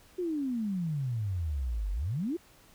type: exponential two-way sweep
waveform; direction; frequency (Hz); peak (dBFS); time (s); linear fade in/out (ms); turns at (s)
sine; down then up; 372.4 to 46.25 to 372.4; -29; 0.18-2.37; 10; 1.92
effects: pink hiss -59 dBFS RMS until 2.74 s